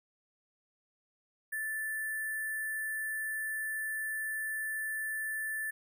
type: tone with sample-and-hold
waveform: sine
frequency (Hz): 1756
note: A6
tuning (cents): -4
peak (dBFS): -33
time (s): 1.52-5.71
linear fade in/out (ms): 10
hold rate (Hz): 11025
effects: none